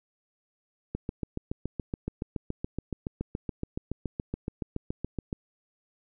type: click train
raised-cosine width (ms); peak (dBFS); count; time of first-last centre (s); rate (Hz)
3; -18; 32; 0.95-5.329; 7.08
effects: none